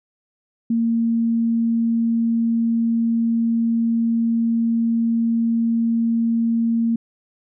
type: tone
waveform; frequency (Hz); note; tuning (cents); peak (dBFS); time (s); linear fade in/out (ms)
sine; 230; A#3; -23; -16; 0.7-6.96; 5
effects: none